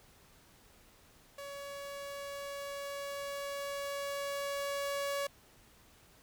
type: tone with level ramp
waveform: sawtooth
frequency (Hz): 563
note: C#5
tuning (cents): +27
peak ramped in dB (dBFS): -39 to -29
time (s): 1.38-5.27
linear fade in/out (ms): 5
effects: pink hiss -62 dBFS RMS until 6.22 s